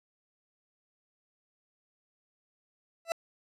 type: tone with exponential growth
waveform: 40% pulse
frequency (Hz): 666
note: E5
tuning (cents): +18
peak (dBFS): -23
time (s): 3.05-3.12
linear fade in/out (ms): 1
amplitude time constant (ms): 15
effects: low-pass 11000 Hz 12 dB/octave